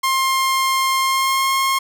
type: tone with pitch glide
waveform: sawtooth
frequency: 1061 to 1073.9 Hz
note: C6 to C6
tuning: +24 to +45 cents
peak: -12 dBFS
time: 0.03-1.79 s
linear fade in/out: 10 ms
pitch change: +21 cents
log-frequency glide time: 0.99-1.51 s
effects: none